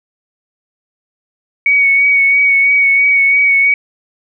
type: tone with vibrato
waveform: sine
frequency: 2238 Hz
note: C#7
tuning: 16 cents sharp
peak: -7 dBFS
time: 1.66-3.74 s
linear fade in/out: 2 ms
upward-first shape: sine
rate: 3 Hz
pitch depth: 22 cents each way
effects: none